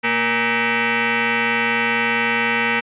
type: tone with frequency modulation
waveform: sine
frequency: 231.1 Hz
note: A#3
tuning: 15 cents flat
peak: -16 dBFS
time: 0.03-2.81 s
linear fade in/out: 20 ms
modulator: 352 Hz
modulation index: 7.2
effects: resampled to 8000 Hz